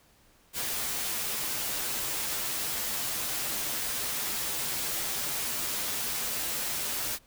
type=noise with comb filter; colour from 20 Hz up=white; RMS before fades=-32 dBFS; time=0.53-7.19 s; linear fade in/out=50 ms; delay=11 ms; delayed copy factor=-0.6; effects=pink hiss -62 dBFS RMS until 7.26 s